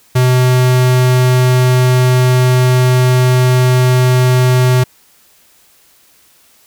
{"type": "tone", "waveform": "square", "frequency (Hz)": 126.7, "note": "B2", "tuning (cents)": 45, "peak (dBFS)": -8, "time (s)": [0.15, 4.84], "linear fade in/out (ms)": 10, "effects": ["white hiss -49 dBFS RMS until 6.66 s"]}